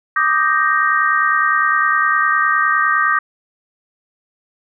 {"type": "chord", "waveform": "sine", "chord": "Eb major seventh", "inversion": "third", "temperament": "equal", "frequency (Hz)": [1174.7, 1244.5, 1568, 1864.7], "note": ["D6", "Eb6", "G6", "Bb6"], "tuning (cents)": [0, 0, 0, 0], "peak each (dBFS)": -18, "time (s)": [0.16, 3.19], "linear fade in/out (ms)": 5, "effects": []}